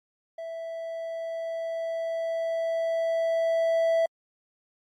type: tone with level ramp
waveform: triangle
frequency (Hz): 659.3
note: E5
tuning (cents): 0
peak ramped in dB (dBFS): -32 to -18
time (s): 0.38-4.06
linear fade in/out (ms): 5
effects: AAC 64 kbps